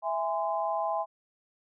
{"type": "chord", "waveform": "sine", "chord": "E augmented", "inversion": "none", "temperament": "just", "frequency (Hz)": [659.3, 824.1, 1030.1], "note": ["E5", "G#5", "B#5"], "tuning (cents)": [0, -14, -27], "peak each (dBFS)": [-31, -31, -33], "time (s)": [0.02, 1.06], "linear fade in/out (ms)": 50, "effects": []}